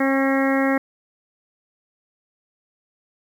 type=harmonic tone with a mistuned harmonic; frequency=270 Hz; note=C#4; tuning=45 cents flat; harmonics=1 / 2 / 3 / 4 / 5 / 6 / 7 / 8; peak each=-19 / -23 / -28 / -31 / -31 / -31 / -27 / -31 dBFS; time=0-0.78 s; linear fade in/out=5 ms; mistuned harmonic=4; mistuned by=+26 cents; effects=8-bit